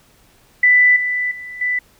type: tone with level steps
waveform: sine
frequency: 1987 Hz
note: B6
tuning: 10 cents sharp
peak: -8 / -17 / -29 / -16 dBFS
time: 0.63-1.79 s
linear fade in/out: 5 ms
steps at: 0.96 / 1.31 / 1.61 s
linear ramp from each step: 5 ms
effects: pink hiss -53 dBFS RMS until 1.99 s